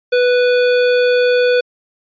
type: tone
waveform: square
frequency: 493.9 Hz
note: B4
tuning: in tune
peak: -11 dBFS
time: 0.12-1.61 s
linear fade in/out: 10 ms
effects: resampled to 11025 Hz